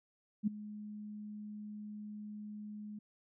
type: tone with ADSR envelope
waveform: sine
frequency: 210 Hz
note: G#3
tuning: 19 cents sharp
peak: -26 dBFS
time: 0.43-2.99 s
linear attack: 42 ms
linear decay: 10 ms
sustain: -17 dB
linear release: 6 ms
effects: none